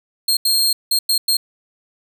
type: tone bursts at uneven times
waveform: sawtooth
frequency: 4225 Hz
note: C8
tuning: 16 cents sharp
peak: -11 dBFS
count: 5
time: 0.28-0.37 / 0.45-0.73 / 0.91-0.99 / 1.09-1.18 / 1.28-1.37 s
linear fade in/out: 5 ms
effects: none